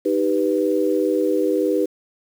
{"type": "chord", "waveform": "sine", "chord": "Eb augmented", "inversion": "none", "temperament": "equal", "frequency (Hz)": [311.1, 392, 493.9], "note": ["Eb4", "G4", "B4"], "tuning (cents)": [0, 0, 0], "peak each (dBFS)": -21, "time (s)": [0.05, 1.86], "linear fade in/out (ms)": 10, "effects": ["7-bit"]}